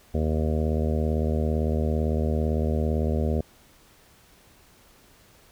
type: harmonic tone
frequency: 77.8 Hz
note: D#2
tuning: in tune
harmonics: 1 / 2 / 3 / 4 / 5 / 6 / 7 / 8 / 9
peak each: -24 / -31 / -29 / -40 / -33 / -34 / -35 / -37 / -41 dBFS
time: 0.14-3.41 s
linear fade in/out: 5 ms
effects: pink hiss -56 dBFS RMS until 5.51 s